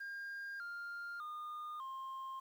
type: tone with pitch steps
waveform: sine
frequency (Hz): 1609 / 1400.7 / 1219.4 / 1061.5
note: G6 / F6 / D#6 / C6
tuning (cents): +45 / +5 / -35 / +25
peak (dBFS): -40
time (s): 0-2.4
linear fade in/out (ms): 10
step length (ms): 600
effects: tanh soft clip ceiling -41 dBFS + 11-bit